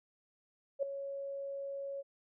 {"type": "tone with ADSR envelope", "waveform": "sine", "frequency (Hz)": 554.4, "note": "C#5", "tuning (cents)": 0, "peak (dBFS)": -27, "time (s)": [0.79, 2.03], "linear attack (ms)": 37, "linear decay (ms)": 4, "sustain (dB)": -11, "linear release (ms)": 31, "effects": []}